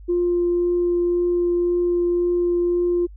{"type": "tone with vibrato", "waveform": "sine", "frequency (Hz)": 350, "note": "F4", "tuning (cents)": 4, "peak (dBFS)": -16, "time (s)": [0.08, 3.07], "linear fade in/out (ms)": 20, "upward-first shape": "triangle", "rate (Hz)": 1.9, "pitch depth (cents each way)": 8, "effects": ["tanh soft clip ceiling -12 dBFS", "added 50 Hz sine -38 dBFS peak until 3.16 s"]}